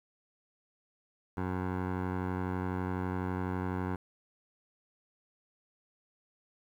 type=tone with low-pass filter; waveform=15% pulse; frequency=92 Hz; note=F#2; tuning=9 cents flat; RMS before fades=-34 dBFS; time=1.37-3.96 s; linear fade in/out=5 ms; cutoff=1300 Hz; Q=1.6; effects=10-bit